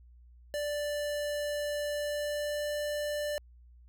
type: tone with pitch glide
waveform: square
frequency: 587.3 to 591 Hz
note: D5 to D5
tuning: 0 to +11 cents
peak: -32 dBFS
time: 0.54-3.38 s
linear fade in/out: 0 ms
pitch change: +11 cents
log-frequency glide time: 1.92-2.72 s
effects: added 60 Hz sine -53 dBFS peak until 3.88 s